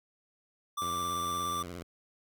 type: tone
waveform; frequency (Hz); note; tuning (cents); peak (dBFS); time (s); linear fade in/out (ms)
square; 1174.7; D6; 0; -32; 0.77-1.63; 10
type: tone with vibrato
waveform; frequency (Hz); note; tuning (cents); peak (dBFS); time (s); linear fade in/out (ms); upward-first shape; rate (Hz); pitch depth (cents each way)
10% pulse; 87; F2; -6; -32; 0.81-1.83; 10; sine; 17; 120
effects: none